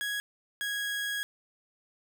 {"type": "tone pair in turn", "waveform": "30% pulse", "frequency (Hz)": [1661.2, 1653.6], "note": ["G#6", "G#6"], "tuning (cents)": [0, -8], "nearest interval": "unison", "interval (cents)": 8, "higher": "first", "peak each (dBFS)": -28, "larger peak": "neither", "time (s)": [[0.01, 0.2], [0.61, 1.23]], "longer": "second", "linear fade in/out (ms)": 0, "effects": []}